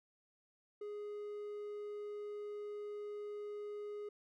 triangle tone, 415.3 Hz, G#4, in tune, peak -40 dBFS, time 0.81-4.09 s, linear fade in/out 5 ms, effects none

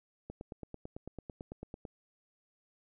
click train, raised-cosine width 2 ms, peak -29 dBFS, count 15, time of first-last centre 0.3-1.852 s, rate 9.02 Hz, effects none

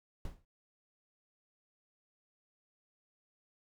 brown noise with exponential decay, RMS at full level -37 dBFS, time 0.25-0.45 s, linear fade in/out 1 ms, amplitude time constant 43 ms, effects none

